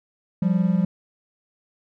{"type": "tone pair together", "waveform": "triangle", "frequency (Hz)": [174.62, 196], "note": ["F3", "G3"], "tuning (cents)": [0, 0], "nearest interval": "major second", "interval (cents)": 200, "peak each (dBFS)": [-18, -19], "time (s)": [0.42, 0.85], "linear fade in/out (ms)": 5, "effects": []}